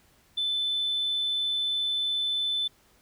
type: tone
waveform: sine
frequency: 3517 Hz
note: A7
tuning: 1 cent flat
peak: -24 dBFS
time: 0.37-2.68 s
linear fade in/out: 10 ms
effects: tanh soft clip ceiling -21 dBFS + pink hiss -62 dBFS RMS until 3.01 s